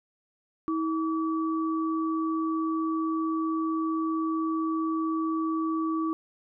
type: tone pair together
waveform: sine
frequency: 321.6 / 1146.1 Hz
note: E4 / D6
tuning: -43 / -43 cents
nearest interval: octave + minor seventh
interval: 2200 cents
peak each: -26 / -32 dBFS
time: 0.68-6.13 s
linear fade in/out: 0 ms
effects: none